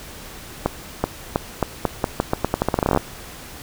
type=accelerating click train; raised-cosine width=1 ms; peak=-3 dBFS; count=22; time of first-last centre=0.66-2.974 s; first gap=380 ms; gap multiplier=0.84; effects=pink hiss -38 dBFS RMS until 3.62 s